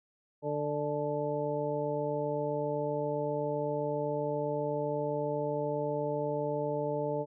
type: harmonic tone with a mistuned harmonic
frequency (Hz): 147.7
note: D3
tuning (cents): +10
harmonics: 1 / 2 / 3 / 4 / 6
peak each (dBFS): -38 / -39 / -34 / -34 / -39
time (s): 0.42-7.26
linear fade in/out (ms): 50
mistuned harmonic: 6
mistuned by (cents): -32
effects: none